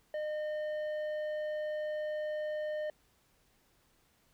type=tone with tanh clipping; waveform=triangle; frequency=609 Hz; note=D#5; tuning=37 cents flat; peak=-35 dBFS; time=0.14-2.9 s; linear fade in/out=2 ms; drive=12 dB; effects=pink hiss -70 dBFS RMS until 4.33 s